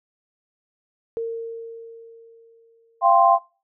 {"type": "tone with exponential decay", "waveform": "sine", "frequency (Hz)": 458, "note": "A#4", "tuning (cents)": -31, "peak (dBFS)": -22, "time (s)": [1.17, 3.24], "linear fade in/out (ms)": 0, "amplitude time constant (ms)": 450}
{"type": "chord", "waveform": "sine", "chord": "F suspended second", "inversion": "none", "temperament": "equal with one note detuned", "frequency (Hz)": [687.3, 784, 1046.5], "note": ["F5", "G5", "C6"], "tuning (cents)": [-28, 0, 0], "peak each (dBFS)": -17, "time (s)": [3.01, 3.39], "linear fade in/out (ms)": 50}
{"effects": ["noise-tail reverb RT60 0.3 s tail -18 dB re dry"]}